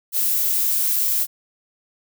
violet noise, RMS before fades -20 dBFS, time 0.12-1.27 s, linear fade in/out 50 ms, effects none

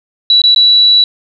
sine tone with dropouts, 3933 Hz, B7, 8 cents flat, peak -4 dBFS, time 0.3-1.04 s, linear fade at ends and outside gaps 2 ms, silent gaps 0.418-0.438 / 0.547-0.561 s, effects none

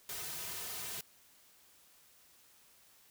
white noise with comb filter, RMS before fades -42 dBFS, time 0.09-1.01 s, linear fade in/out 2 ms, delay 3.6 ms, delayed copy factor -0.65, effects white hiss -64 dBFS RMS until 3.1 s

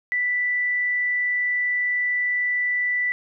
sine tone, 1975.5 Hz, B6, in tune, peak -20 dBFS, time 0.12-3.12 s, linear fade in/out 0 ms, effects none

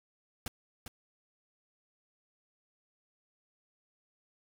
pink noise with echo, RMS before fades -37 dBFS, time 0.46-0.48 s, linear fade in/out 2 ms, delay 400 ms, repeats 1, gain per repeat -7 dB, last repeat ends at 0.88 s, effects none

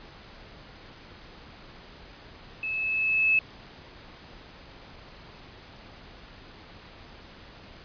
sine tone with level ramp, 2600 Hz, E7, 24 cents flat, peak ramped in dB -29 to -18 dBFS, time 2.63-3.39 s, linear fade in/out 2 ms, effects pink hiss -48 dBFS RMS until 7.84 s + resampled to 11025 Hz

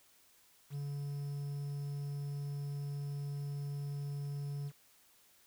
triangle tone with quantisation, 142.5 Hz, C#3, 48 cents sharp, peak -35 dBFS, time 0.7-4.72 s, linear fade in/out 50 ms, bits 10, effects white hiss -66 dBFS RMS until 5.46 s

